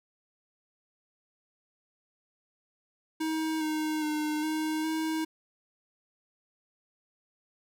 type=tone with pitch steps; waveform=square; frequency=316.9 / 310.1 / 304.1 / 312.1 / 317.4 Hz; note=D#4 / D#4 / D#4 / D#4 / D#4; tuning=+32 / -6 / -40 / +5 / +35 cents; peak=-29 dBFS; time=3.2-5.25 s; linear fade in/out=10 ms; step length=410 ms; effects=none